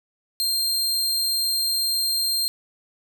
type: tone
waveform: sawtooth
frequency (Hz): 4186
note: C8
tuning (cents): 0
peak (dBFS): -18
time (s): 0.4-2.48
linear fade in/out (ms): 0
effects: none